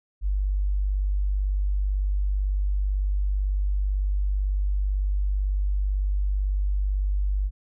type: tone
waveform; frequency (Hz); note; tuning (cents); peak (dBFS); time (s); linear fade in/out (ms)
sine; 49; G1; 0; -21; 0.21-7.51; 50
effects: none